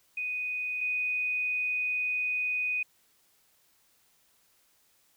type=tone pair in turn; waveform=sine; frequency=2489 / 2489 Hz; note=D#7 / D#7; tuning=0 / 0 cents; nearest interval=unison; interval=0 cents; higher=neither; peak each=-30 / -27 dBFS; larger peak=second; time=0.17-0.81 / 0.81-2.83 s; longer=second; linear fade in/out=5 ms; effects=white hiss -67 dBFS RMS until 5.16 s